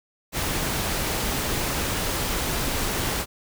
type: noise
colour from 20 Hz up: pink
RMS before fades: -26 dBFS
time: 0.32-3.26 s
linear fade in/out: 50 ms
effects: none